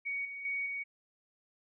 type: tone with level steps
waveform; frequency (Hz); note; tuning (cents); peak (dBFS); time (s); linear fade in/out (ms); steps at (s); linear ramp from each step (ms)
sine; 2241; C#7; +18; -33 / -40 / -32 / -35; 0.05-0.84; 20; 0.25 / 0.45 / 0.66; 2
effects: none